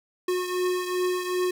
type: beating tone pair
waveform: square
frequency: 362.5 / 365.1 Hz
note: F#4 / F#4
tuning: -35 / -23 cents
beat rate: 2.6 Hz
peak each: -26 / -32 dBFS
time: 0.28-1.51 s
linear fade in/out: 5 ms
effects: none